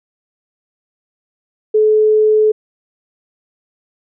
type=tone; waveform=sine; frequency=430 Hz; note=A4; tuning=40 cents flat; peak=-8 dBFS; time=1.74-2.52 s; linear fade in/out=10 ms; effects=none